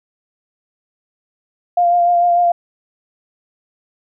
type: tone with vibrato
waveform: sine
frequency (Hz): 698.5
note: F5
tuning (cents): 0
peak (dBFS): -10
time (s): 1.77-2.52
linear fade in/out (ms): 5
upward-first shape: sine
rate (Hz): 6.7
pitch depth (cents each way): 20
effects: none